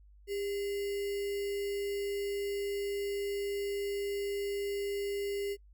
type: tone with sample-and-hold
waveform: sine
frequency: 401.8 Hz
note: G4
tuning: 43 cents sharp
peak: -32 dBFS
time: 0.27-5.57 s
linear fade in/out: 50 ms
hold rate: 2450 Hz
effects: noise-tail reverb RT60 0.1 s tail -25 dB re dry + added 50 Hz sine -55 dBFS peak until 5.73 s